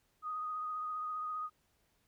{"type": "tone with vibrato", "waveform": "sine", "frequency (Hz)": 1244.5, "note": "D#6", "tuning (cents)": 0, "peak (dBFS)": -36, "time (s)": [0.22, 1.5], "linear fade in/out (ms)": 50, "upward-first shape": "triangle", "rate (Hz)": 15, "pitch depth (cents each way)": 24, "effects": ["pink hiss -75 dBFS RMS until 2.07 s"]}